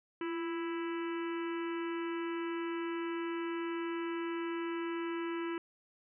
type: harmonic tone with a mistuned harmonic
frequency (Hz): 329.9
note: E4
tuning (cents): +1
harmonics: 1 / 3 / 4 / 5 / 6 / 7 / 8 / 9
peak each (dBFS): -35 / -45 / -47 / -49 / -51 / -52 / -53 / -54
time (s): 0.21-5.58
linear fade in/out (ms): 2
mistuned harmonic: 1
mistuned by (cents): +48
effects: none